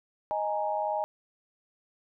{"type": "chord", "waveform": "sine", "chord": "D# suspended fourth", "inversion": "none", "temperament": "equal", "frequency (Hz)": [622.3, 830.6, 932.3], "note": ["D#5", "G#5", "A#5"], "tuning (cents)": [0, 0, 0], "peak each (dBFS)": [-31, -30, -35], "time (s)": [0.31, 1.04], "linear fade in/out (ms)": 0, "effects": []}